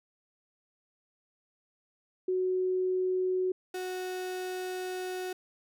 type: tone pair in turn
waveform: sine / 35% pulse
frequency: 370 / 368.2 Hz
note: F#4 / F#4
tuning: 0 / -8 cents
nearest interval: unison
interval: 8 cents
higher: first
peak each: -26 / -32 dBFS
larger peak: first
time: 2.28-3.52 / 3.74-5.33 s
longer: second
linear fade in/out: 5 ms
effects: none